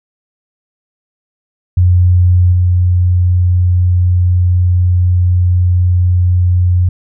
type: tone with level steps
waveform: sine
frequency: 89.6 Hz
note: F2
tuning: 45 cents sharp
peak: -5 / -7 dBFS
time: 1.77-6.89 s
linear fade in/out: 5 ms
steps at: 2.52 s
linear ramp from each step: 10 ms
effects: none

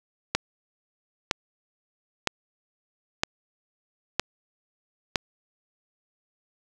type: click train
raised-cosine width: 0.2 ms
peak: -4 dBFS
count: 6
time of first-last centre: 0.35-5.158 s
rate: 1.04 Hz
effects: none

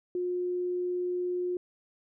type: tone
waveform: sine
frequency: 358.3 Hz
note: F4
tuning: 44 cents sharp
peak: -28 dBFS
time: 0.15-1.57 s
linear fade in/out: 2 ms
effects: none

